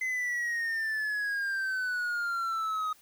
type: exponential sweep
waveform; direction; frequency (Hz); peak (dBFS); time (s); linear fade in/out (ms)
triangle; down; 2053 to 1250; -27; 0.01-2.93; 5
effects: white hiss -60 dBFS RMS until 3.01 s